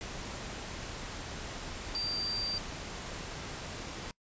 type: tone in noise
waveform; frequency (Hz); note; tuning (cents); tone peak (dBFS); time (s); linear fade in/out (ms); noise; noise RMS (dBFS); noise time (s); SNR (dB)
sine; 4699; D8; 0; -32; 1.95-2.58; 0; pink; -41; 0.01-4.11; +6
effects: noise-tail reverb RT60 0.1 s tail -24 dB re dry + resampled to 16000 Hz